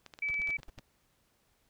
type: clicks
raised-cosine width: 0.2 ms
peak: -30 dBFS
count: 10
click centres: 0.063 / 0.138 / 0.189 / 0.287 / 0.342 / 0.418 / 0.474 / 0.506 / 0.632 / 0.787 s
type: tone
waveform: sine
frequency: 2300 Hz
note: D7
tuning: 37 cents flat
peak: -30 dBFS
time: 0.22-0.57 s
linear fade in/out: 5 ms
type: noise bursts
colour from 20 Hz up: brown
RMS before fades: -45 dBFS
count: 6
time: 0.29-0.797 s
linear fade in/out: 5 ms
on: 22 ms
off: 75 ms
effects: pink hiss -72 dBFS RMS until 1.69 s